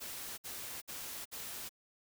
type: noise bursts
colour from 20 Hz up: white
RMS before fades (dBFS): -44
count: 4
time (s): 0-1.694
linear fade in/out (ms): 20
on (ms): 380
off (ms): 58
effects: none